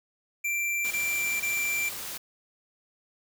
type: tone bursts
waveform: square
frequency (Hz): 2354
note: D7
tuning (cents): +3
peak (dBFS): -27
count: 3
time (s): 0.44-1.894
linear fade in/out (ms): 10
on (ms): 470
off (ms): 22
type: noise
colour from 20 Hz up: white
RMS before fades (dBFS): -37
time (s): 0.84-2.18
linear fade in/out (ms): 10
effects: none